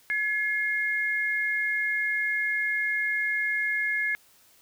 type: tone pair together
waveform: sine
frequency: 1700 / 2140 Hz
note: G#6 / C7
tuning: +40 / +38 cents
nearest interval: major third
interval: 398 cents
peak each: -27 dBFS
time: 0.1-4.15 s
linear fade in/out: 0 ms
effects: white hiss -59 dBFS RMS until 4.61 s